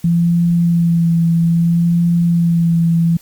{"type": "tone with vibrato", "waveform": "sine", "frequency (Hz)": 169.1, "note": "E3", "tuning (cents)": 44, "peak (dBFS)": -10, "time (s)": [0.04, 3.17], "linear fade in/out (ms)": 5, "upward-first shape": "sine", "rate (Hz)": 0.61, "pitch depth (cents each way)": 22, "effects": ["white hiss -46 dBFS RMS until 3.21 s", "Opus 48 kbps"]}